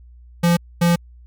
square tone bursts at uneven times, 171.9 Hz, F3, 27 cents flat, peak -13 dBFS, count 2, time 0.43-0.57 / 0.81-0.96 s, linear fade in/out 10 ms, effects added 60 Hz sine -41 dBFS peak until 1.26 s + MP3 96 kbps

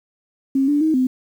sine tone with pitch steps, 269.9 / 291.4 / 315.2 / 256.7 Hz, C#4 / D4 / D#4 / C4, -46 / -13 / +23 / -33 cents, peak -14 dBFS, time 0.55-1.07 s, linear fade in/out 5 ms, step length 130 ms, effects 8-bit

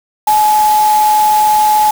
sine tone in noise, 850 Hz, G#5, 40 cents sharp, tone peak -7 dBFS, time 0.27-1.91 s, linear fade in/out 5 ms, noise white, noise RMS -22 dBFS, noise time 0.27-1.91 s, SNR +12 dB, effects none

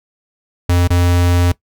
square tone with dropouts, 88 Hz, F2, 14 cents sharp, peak -11 dBFS, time 0.69-1.52 s, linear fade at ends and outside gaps 5 ms, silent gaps 0.875-0.903 s, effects noise-tail reverb RT60 0.1 s tail -19 dB re dry

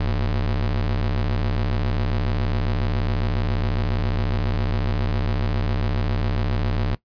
45% pulse ring-modulated tone, 67.1 Hz, C2, 44 cents sharp, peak -17 dBFS, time 0-6.95 s, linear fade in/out 5 ms, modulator 29.9 Hz, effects noise-tail reverb RT60 0.1 s tail -18 dB re dry + resampled to 11025 Hz

